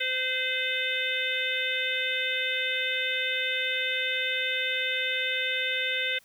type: harmonic tone with a mistuned harmonic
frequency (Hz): 515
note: C5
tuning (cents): -28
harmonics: 1 / 3 / 4 / 5 / 6 / 7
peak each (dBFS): -37 / -33 / -31 / -33 / -35 / -32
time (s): 0-6.19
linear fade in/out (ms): 10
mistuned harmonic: 6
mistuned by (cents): -38
effects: white hiss -60 dBFS RMS until 6.24 s